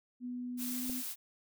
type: tone with pitch glide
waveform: sine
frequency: 246.9 to 251.7 Hz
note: B3 to B3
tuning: 0 to +33 cents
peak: -37 dBFS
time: 0.2-1.03 s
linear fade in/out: 50 ms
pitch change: +33 cents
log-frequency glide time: 0.64-0.87 s
type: noise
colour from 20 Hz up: blue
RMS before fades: -40 dBFS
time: 0.57-1.16 s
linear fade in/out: 50 ms
type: clicks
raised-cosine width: 2 ms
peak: -34 dBFS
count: 2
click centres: 0.895 / 0.899 s
effects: none